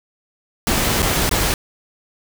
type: noise with dropouts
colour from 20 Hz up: pink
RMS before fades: -18 dBFS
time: 0.67-1.54 s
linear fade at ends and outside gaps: 1 ms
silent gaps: 1.021-1.027 / 1.293-1.312 s
effects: none